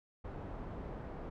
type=low-pass noise; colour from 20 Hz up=pink; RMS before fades=-44 dBFS; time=0.24-1.3 s; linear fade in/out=10 ms; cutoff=920 Hz; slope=12 dB/octave; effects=none